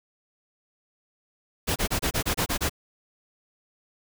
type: noise bursts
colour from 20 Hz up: pink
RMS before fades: -25 dBFS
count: 9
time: 1.67-2.696 s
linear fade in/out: 20 ms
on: 90 ms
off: 27 ms
effects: none